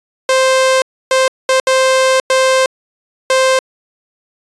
sawtooth tone bursts at uneven times, 523.3 Hz, C5, in tune, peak -5 dBFS, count 6, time 0.29-0.82 / 1.11-1.28 / 1.49-1.6 / 1.67-2.2 / 2.3-2.66 / 3.3-3.59 s, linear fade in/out 2 ms, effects resampled to 22050 Hz

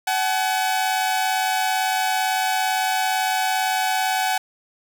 sawtooth tone pair together, 754.2 / 852 Hz, F#5 / G#5, +33 / +44 cents, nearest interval major second, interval 211 cents, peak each -17 / -21 dBFS, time 0.07-4.38 s, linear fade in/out 5 ms, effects none

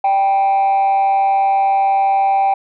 sine tone with frequency modulation, 784 Hz, G5, in tune, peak -9 dBFS, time 0.04-2.54 s, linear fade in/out 5 ms, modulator 191 Hz, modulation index 0.26, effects tanh soft clip ceiling -10 dBFS

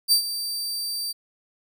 sawtooth tone with ADSR envelope, 4659 Hz, D8, 15 cents flat, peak -11 dBFS, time 0.08-1.13 s, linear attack 40 ms, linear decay 97 ms, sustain -13 dB, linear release 21 ms, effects none

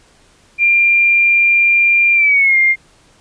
sine tone with pitch glide, 2388 to 2115 Hz, D7 to C7, +28 to +18 cents, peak -8 dBFS, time 0.58-2.76 s, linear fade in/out 50 ms, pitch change -210 cents, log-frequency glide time 2.14-2.57 s, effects pink hiss -50 dBFS RMS until 3.2 s + resampled to 22050 Hz

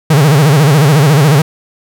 45% pulse tone with vibrato, 146.83 Hz, D3, in tune, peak -5 dBFS, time 0.1-1.42 s, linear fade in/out 5 ms, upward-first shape sine, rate 14 Hz, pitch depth 170 cents each way, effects none

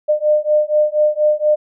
sine beating tone pair, 602 / 606.2 Hz, D5 / D#5, +43 / -45 cents, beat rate 4.2 Hz, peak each -15 dBFS, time 0.08-1.56 s, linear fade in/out 20 ms, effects none

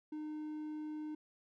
triangle tone, 305.5 Hz, D#4, 32 cents flat, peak -38 dBFS, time 0.12-1.15 s, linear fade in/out 5 ms, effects none

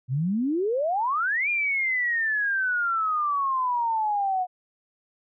sine exponential two-way sweep, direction up then down, 120.5 to 2436 to 722 Hz, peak -22 dBFS, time 0.08-4.47 s, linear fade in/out 50 ms, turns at 1.49 s, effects none

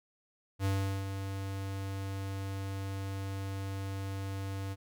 square tone with ADSR envelope, 97.4 Hz, G2, 11 cents flat, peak -28 dBFS, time 0.59-4.76 s, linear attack 62 ms, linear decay 390 ms, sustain -8 dB, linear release 39 ms, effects none

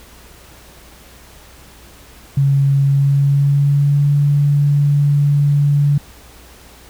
sine tone with pitch glide, 138.59 to 143.89 Hz, C#3 to D3, 0 to -35 cents, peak -10 dBFS, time 2.37-5.98 s, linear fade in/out 5 ms, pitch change +65 cents, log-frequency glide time 2.84-4.13 s, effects added 60 Hz sine -45 dBFS peak until 6.89 s + pink hiss -43 dBFS RMS until 6.89 s

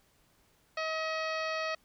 harmonic tone with a mistuned harmonic, 636 Hz, D#5, 38 cents sharp, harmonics 1 / 2 / 3 / 4 / 5 / 6 / 7 / 8 / 9, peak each -35 / -37 / -39 / -40 / -48 / -50 / -44 / -52 / -53 dBFS, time 0.77-1.75 s, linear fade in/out 5 ms, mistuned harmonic 5, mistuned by +16 cents, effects pink hiss -68 dBFS RMS until 1.84 s

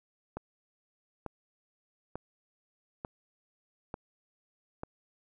click train, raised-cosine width 1 ms, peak -23 dBFS, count 6, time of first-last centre 0.37-4.834 s, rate 1.12 Hz, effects none

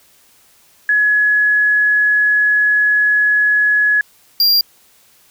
sine / square tone pair in turn, 1690 / 4769 Hz, G#6 / D8, +30 / +26 cents, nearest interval octave + tritone, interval 1796 cents, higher second, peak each -10 dBFS, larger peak neither, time 0.89-4.01 / 4.4-4.61 s, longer first, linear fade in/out 2 ms, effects white hiss -51 dBFS RMS until 5.3 s

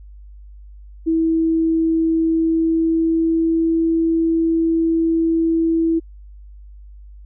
sine tone with pitch glide, 325.4 to 328.4 Hz, E4 to E4, -22 to -6 cents, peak -14 dBFS, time 1.06-6 s, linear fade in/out 20 ms, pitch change +16 cents, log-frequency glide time 2.24-3.82 s, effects added 50 Hz sine -37 dBFS peak until 7.25 s

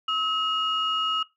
sine tone pair together, 1284.4 / 2870 Hz, E6 / F7, -45 / +47 cents, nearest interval octave + major second, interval 1392 cents, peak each -25 dBFS, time 0.08-1.23 s, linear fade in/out 5 ms, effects noise-tail reverb RT60 0.2 s tail -18 dB re dry + tanh soft clip ceiling -16 dBFS

